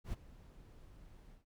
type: noise with ADSR envelope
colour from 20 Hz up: brown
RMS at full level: -39 dBFS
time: 0.04-1.45 s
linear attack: 87 ms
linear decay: 23 ms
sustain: -18 dB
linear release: 130 ms
effects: none